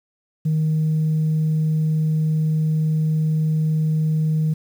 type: tone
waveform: sine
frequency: 156.3 Hz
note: D#3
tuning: 8 cents sharp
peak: -15 dBFS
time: 0.45-4.54 s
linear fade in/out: 10 ms
effects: tanh soft clip ceiling -14 dBFS + 8-bit